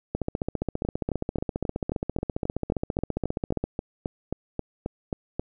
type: two click trains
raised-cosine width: 2 ms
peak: -14 / -13 dBFS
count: 18 / 53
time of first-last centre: 0.85-5.395 / 0.15-3.64 s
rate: 3.74 / 14.9 Hz
effects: none